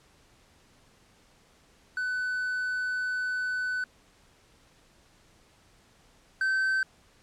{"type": "tone pair in turn", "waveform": "triangle", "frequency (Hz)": [1500, 1543.1], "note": ["F#6", "G6"], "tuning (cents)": [23, -28], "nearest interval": "unison", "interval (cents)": 49, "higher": "second", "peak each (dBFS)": [-26, -22], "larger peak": "second", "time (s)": [[1.97, 3.84], [6.41, 6.83]], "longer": "first", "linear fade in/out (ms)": 2, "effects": ["pink hiss -61 dBFS RMS until 7.22 s", "low-pass 9000 Hz 12 dB/octave"]}